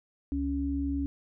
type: tone pair together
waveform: sine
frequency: 69.81 / 279 Hz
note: C#2 / C#4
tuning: +13 / +11 cents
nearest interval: 2 octaves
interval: 2398 cents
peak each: -32 / -29 dBFS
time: 0.32-1.06 s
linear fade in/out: 0 ms
effects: none